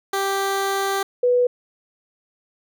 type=tone pair in turn; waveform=15% pulse / sine; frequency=392 / 492.2 Hz; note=G4 / B4; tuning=0 / -6 cents; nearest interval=major third; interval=394 cents; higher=second; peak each=-14 dBFS; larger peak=neither; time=0.13-1.03 / 1.23-1.47 s; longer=first; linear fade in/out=5 ms; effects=none